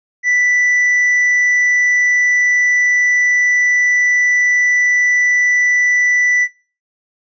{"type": "tone with hard clipping", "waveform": "sine", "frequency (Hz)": 1975.5, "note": "B6", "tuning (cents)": 0, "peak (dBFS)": -12, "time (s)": [0.23, 6.48], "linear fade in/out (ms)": 50, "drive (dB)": 3, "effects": ["noise-tail reverb RT60 0.4 s tail -22 dB re dry", "resampled to 16000 Hz"]}